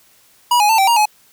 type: tone with pitch steps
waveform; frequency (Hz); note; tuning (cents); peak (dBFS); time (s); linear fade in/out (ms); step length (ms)
square; 968 / 834 / 891 / 776 / 938 / 847; B5 / G#5 / A5 / G5 / A#5 / G#5; -35 / +7 / +22 / -18 / +11 / +34; -11; 0.51-1.056; 5; 91
effects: white hiss -52 dBFS RMS until 1.32 s